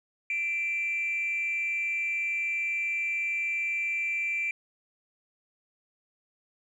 sine tone with frequency modulation, 2349 Hz, D7, in tune, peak -26 dBFS, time 0.3-4.51 s, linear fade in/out 2 ms, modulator 319 Hz, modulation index 0.29, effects tanh soft clip ceiling -22 dBFS + 11-bit

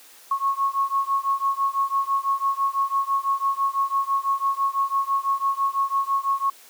sine beating tone pair, 1095 / 1101 Hz, C#6 / C#6, -22 / -12 cents, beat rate 6 Hz, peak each -23 / -24 dBFS, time 0.31-6.5 s, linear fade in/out 5 ms, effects white hiss -49 dBFS RMS until 6.69 s + high-pass 300 Hz 12 dB/octave

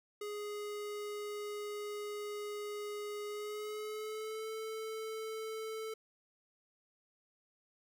square tone with pitch glide, 415.3 to 440 Hz, G#4 to A4, 0 to 0 cents, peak -40 dBFS, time 0.21-5.94 s, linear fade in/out 5 ms, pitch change +100 cents, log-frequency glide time 3.27-4.49 s, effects none

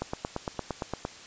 click train, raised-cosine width 1 ms, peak -16 dBFS, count 10, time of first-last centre 0.02-1.051 s, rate 8.73 Hz, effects white hiss -47 dBFS RMS until 1.26 s + resampled to 16000 Hz

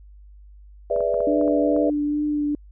sine chord, E dominant seventh, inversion first, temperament equal, 415.3 / 493.9 / 587.3 / 659.3 Hz, G#4 / B4 / D5 / E5, 0 / 0 / 0 / 0 cents, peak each -28 / -24 / -23 / -25 dBFS, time 0.9-1.9 s, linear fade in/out 5 ms
clicks, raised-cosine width 1 ms, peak -23 dBFS, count 7, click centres 0.962 / 1.006 / 1.142 / 1.205 / 1.413 / 1.479 / 1.764 s
sine tone with vibrato, 295.8 Hz, D4, 13 cents sharp, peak -20 dBFS, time 1.27-2.55 s, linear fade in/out 2 ms, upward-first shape triangle, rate 2.3 Hz, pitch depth 19 cents each way
effects added 50 Hz sine -43 dBFS peak until 2.71 s

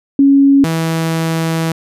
sine / sawtooth tone pair in turn, 277.2 / 163.07 Hz, C#4 / E3, 0 / -18 cents, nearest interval major sixth, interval 918 cents, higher first, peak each -5 / -10 dBFS, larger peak first, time 0.19-0.64 / 0.64-1.72 s, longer second, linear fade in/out 2 ms, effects resampled to 32000 Hz

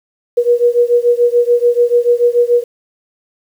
sine beating tone pair, 477.7 / 484.6 Hz, A#4 / B4, +42 / -33 cents, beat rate 6.9 Hz, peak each -11 / -12 dBFS, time 0.37-2.64 s, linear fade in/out 10 ms, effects 7-bit

